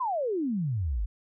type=exponential sweep; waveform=sine; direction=down; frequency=1072 to 45.27 Hz; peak=-26 dBFS; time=0-1.06 s; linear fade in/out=10 ms; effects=none